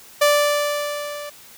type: tone with level ramp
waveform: sawtooth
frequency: 586 Hz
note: D5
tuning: 4 cents flat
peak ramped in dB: -8 to -27 dBFS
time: 0.21-1.3 s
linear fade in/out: 10 ms
effects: white hiss -45 dBFS RMS until 1.57 s